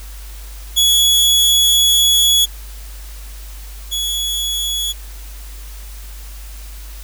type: tone pair in turn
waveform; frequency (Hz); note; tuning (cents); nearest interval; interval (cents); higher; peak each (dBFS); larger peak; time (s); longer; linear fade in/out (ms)
sawtooth; 3374 / 3374; G#7 / G#7; +27 / +27; unison; 0; neither; -7 / -15; first; 0.76-2.46 / 3.91-4.93; first; 20
effects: added 50 Hz sine -30 dBFS peak until 7.03 s + white hiss -40 dBFS RMS until 7.03 s